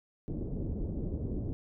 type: low-pass noise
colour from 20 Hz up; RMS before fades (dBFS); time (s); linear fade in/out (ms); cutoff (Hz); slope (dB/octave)
pink; -35; 0.28-1.53; 0; 420; 24
effects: none